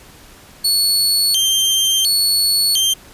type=tone with vibrato; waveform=sawtooth; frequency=3729 Hz; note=A#7; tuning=in tune; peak=-10 dBFS; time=0.64-2.94 s; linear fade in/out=10 ms; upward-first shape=square; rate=0.71 Hz; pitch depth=290 cents each way; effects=pink hiss -43 dBFS RMS until 3.13 s + resampled to 32000 Hz